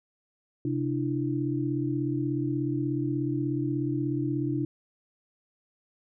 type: tone cluster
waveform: sine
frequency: 131.6 / 298.6 / 335.2 Hz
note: C3 / D4 / E4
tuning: +10 / +29 / +29 cents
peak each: -30 / -29 / -32 dBFS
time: 0.65-4.65 s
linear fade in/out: 2 ms
effects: none